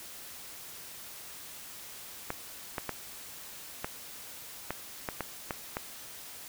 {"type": "clicks", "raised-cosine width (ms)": 0.5, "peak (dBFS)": -17, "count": 9, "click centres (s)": [2.304, 2.782, 2.893, 3.845, 4.706, 5.088, 5.207, 5.508, 5.769], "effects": ["white hiss -46 dBFS RMS until 6.48 s"]}